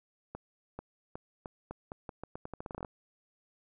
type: accelerating click train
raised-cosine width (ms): 1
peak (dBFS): -26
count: 19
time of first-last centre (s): 0.35-2.848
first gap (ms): 440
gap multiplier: 0.83
effects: none